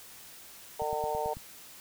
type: harmonic tone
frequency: 151.4 Hz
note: D#3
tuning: 47 cents flat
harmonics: 3 / 4 / 5 / 6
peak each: -35 / -35 / -35 / -35 dBFS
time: 0.79-1.34 s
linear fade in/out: 10 ms
type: click train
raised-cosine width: 5 ms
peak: -31 dBFS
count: 6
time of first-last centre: 0.82-1.369 s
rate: 9.1 Hz
effects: white hiss -50 dBFS RMS until 1.8 s